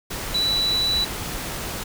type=tone in noise; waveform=sine; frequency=3951 Hz; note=B7; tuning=in tune; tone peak=-19 dBFS; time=0.34-1.05 s; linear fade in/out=10 ms; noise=pink; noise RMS=-30 dBFS; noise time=0.1-1.84 s; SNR=+8 dB; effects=none